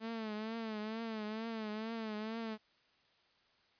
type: tone with vibrato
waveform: sawtooth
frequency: 220 Hz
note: A3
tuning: in tune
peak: -35 dBFS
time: 0-2.58 s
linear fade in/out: 50 ms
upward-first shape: triangle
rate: 2.2 Hz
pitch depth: 85 cents each way
effects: white hiss -71 dBFS RMS until 3.79 s + resampled to 11025 Hz